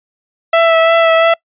sawtooth tone with vibrato, 659.3 Hz, E5, in tune, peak -3 dBFS, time 0.53-1.34 s, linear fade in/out 5 ms, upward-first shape sine, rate 2.9 Hz, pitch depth 18 cents each way, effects noise-tail reverb RT60 0.1 s tail -25 dB re dry + resampled to 8000 Hz

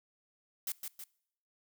blue noise with echo, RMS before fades -36 dBFS, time 0.67-0.72 s, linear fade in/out 2 ms, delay 160 ms, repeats 2, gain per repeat -5 dB, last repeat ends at 1.04 s, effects noise-tail reverb RT60 0.7 s tail -23 dB re dry

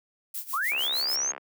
violet noise with tremolo, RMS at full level -33 dBFS, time 0.34-1.16 s, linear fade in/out 5 ms, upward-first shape sine, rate 6.6 Hz, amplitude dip 85%
sine linear sweep, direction up, 989 to 6600 Hz, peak -25 dBFS, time 0.53-1.32 s, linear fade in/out 10 ms
click train, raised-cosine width 0.5 ms, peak -22 dBFS, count 46, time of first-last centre 0.72-1.379 s, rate 68.3 Hz
effects high-pass 400 Hz 12 dB/octave

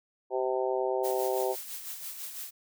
harmonic tone, 129 Hz, C3, 24 cents flat, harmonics 3 / 4 / 5 / 6 / 7, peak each -30 / -32 / -34 / -36 / -37 dBFS, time 0.3-1.56 s, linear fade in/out 50 ms
blue noise with tremolo, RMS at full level -38 dBFS, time 1.03-2.51 s, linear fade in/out 20 ms, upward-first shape sine, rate 6 Hz, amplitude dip 50%
effects none

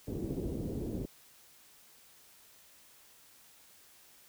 white low-pass noise, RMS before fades -37 dBFS, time 0.07-1.06 s, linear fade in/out 10 ms, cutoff 380 Hz, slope 24 dB/octave, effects white hiss -60 dBFS RMS until 4.28 s

